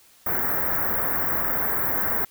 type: band-stop noise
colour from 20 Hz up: white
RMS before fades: -24 dBFS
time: 0.26-2.25 s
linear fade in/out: 5 ms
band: 1900 to 14000 Hz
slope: 48 dB/octave
effects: white hiss -55 dBFS RMS until 2.3 s